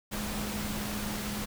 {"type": "tone in noise", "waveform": "sine", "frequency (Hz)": 208.4, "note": "G#3", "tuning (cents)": 6, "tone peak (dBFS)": -36, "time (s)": [0.11, 1.46], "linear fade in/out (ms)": 20, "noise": "pink", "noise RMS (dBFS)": -36, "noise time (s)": [0.11, 1.46], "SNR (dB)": -3, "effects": []}